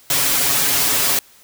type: noise with comb filter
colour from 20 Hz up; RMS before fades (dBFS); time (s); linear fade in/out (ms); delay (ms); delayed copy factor
white; -17; 0.1-1.19; 2; 7.1; +0.95
effects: white hiss -49 dBFS RMS until 1.43 s